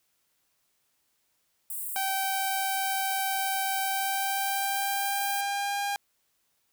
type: high-pass noise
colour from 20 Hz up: white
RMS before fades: -35 dBFS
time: 1.7-5.41 s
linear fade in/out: 2 ms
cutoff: 7800 Hz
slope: 96 dB/octave
type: tone with pitch glide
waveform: sawtooth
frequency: 774 to 806.4 Hz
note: G5 to G5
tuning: -22 to +49 cents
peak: -24 dBFS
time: 1.96-5.96 s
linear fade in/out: 0 ms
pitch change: +71 cents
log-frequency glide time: 3.81-5.8 s
effects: white hiss -73 dBFS RMS until 6.72 s

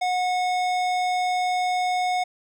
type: tone with hard clipping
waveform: sine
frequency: 729 Hz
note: F#5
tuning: 26 cents flat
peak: -23 dBFS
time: 0.01-2.24 s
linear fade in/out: 10 ms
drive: 15 dB
effects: none

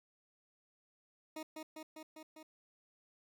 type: tone with echo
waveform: 20% pulse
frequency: 312.5 Hz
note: D#4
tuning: 8 cents sharp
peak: -37 dBFS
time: 1.36-1.43 s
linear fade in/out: 5 ms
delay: 200 ms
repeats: 5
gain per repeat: -2 dB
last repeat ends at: 2.43 s
effects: none

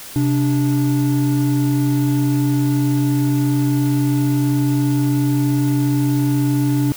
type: tone pair together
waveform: triangle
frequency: 131.5 / 291.6 Hz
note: C3 / D4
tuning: +9 / -12 cents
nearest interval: octave + major second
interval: 1379 cents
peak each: -15 dBFS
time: 0.16-6.92 s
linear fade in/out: 0 ms
effects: white hiss -35 dBFS RMS until 6.96 s

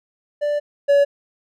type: tone pair in turn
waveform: triangle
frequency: 587.3 / 567.2 Hz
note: D5 / C#5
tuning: 0 / +40 cents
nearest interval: minor second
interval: 60 cents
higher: first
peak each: -16 / -9 dBFS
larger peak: second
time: 0.41-0.6 / 0.88-1.05 s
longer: first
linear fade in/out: 20 ms
effects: none

